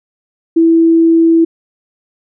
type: tone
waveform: sine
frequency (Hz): 329.6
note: E4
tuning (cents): 0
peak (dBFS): -5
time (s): 0.56-1.45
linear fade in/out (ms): 10
effects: none